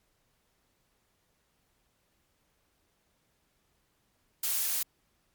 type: noise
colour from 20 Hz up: blue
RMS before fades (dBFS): -30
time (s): 4.43-4.83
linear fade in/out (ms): 5
effects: pink hiss -73 dBFS RMS until 5.34 s + MP3 96 kbps